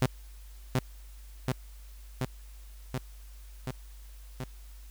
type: tone with echo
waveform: sawtooth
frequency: 128.5 Hz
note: C3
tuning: 31 cents flat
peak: -18 dBFS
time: 0.02-0.06 s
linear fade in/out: 0 ms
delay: 730 ms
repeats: 6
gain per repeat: -2 dB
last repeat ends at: 4.44 s
effects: added 50 Hz sine -45 dBFS peak until 4.9 s + white hiss -59 dBFS RMS until 4.9 s